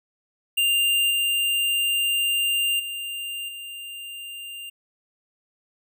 square tone with level steps, 2794 Hz, F7, in tune, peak -19 / -21 / -30 / -35 dBFS, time 0.57-4.7 s, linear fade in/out 10 ms, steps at 1.1 / 2.79 / 3.48 s, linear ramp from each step 10 ms, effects none

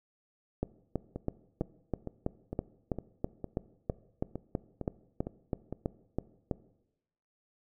two click trains, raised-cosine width 2 ms, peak -23 / -17 dBFS, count 11 / 19, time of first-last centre 1.16-5.726 / 0.63-6.512 s, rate 2.19 / 3.06 Hz, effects noise-tail reverb RT60 0.9 s tail -19 dB re dry

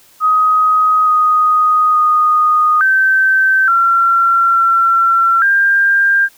sine tone with pitch steps, 1257 / 1245 / 1235 / 1548 / 1364 / 1356 / 1596 Hz, D#6 / D#6 / D#6 / G6 / F6 / E6 / G6, +17 / +1 / -13 / -22 / -41 / +49 / +31 cents, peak -8 dBFS, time 0.2-6.29 s, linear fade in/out 50 ms, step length 870 ms, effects white hiss -47 dBFS RMS until 6.37 s

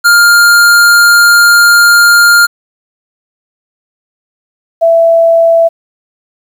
square / sine tone pair in turn, 1405 / 664.6 Hz, F6 / E5, +10 / +14 cents, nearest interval octave + minor second, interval 1296 cents, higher first, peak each -3 dBFS, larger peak neither, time 0.04-2.47 / 4.81-5.69 s, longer first, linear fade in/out 20 ms, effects 7-bit

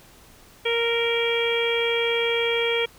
harmonic tone with a mistuned harmonic, 466.2 Hz, A#4, in tune, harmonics 1 / 2 / 3 / 4 / 5 / 6 / 7, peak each -23 / -34 / -35 / -34 / -26 / -36 / -28 dBFS, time 0.65-2.86 s, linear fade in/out 10 ms, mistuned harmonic 3, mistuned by -16 cents, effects pink hiss -51 dBFS RMS until 2.98 s

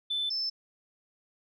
sine tone pair in turn, 3520 / 5274 Hz, A7 / E8, 0 / 0 cents, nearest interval perfect fifth, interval 700 cents, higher second, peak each -27 / -28 dBFS, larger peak first, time 0.1-0.3 / 0.3-0.5 s, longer neither, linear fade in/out 10 ms, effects tanh soft clip ceiling -23 dBFS

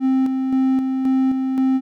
triangle tone with tremolo, 263 Hz, C4, 9 cents sharp, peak -12 dBFS, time 0-1.81 s, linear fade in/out 50 ms, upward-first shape square, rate 1.9 Hz, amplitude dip 40%, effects none

